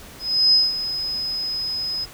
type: tone with ADSR envelope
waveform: sine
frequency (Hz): 5060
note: D#8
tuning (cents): +28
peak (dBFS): -11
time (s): 0.19-2.06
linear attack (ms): 340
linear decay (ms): 190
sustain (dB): -12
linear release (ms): 27
effects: pink hiss -42 dBFS RMS until 2.13 s